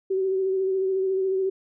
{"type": "tone with vibrato", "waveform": "sine", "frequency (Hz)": 381, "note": "G4", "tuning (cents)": -49, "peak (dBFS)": -21, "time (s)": [0.1, 1.5], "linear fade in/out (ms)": 10, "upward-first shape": "sine", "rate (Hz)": 14, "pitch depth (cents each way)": 26, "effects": []}